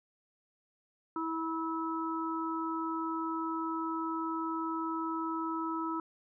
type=harmonic tone; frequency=325 Hz; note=E4; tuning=24 cents flat; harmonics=1 / 3 / 4; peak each=-35 / -38 / -37 dBFS; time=1.16-6 s; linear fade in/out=2 ms; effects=none